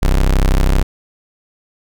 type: tone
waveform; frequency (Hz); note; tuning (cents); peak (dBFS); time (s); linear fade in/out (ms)
35% pulse; 32.7; C1; 0; -8; 0.02-0.83; 10
effects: none